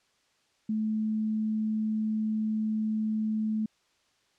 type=tone; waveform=sine; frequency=216.9 Hz; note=A3; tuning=25 cents flat; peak=-26 dBFS; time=0.69-3.66 s; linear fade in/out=5 ms; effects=white hiss -69 dBFS RMS until 4.38 s + low-pass 6000 Hz 12 dB/octave